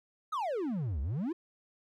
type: exponential two-way sweep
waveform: triangle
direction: down then up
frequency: 1330 to 63.2 to 369 Hz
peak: -29 dBFS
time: 0.32-1.33 s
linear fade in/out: 10 ms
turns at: 1.01 s
effects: none